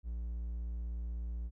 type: tone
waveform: triangle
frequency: 58.1 Hz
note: A#1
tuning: 5 cents flat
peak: -34 dBFS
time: 0.03-1.51 s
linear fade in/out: 50 ms
effects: none